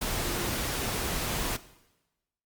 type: tone in noise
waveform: sine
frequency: 349.2 Hz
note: F4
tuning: in tune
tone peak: -36 dBFS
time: 0.24-0.5 s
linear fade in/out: 10 ms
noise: pink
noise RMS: -31 dBFS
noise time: 0.01-1.57 s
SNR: -8 dB
effects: noise-tail reverb RT60 1.0 s tail -17 dB re dry + Opus 48 kbps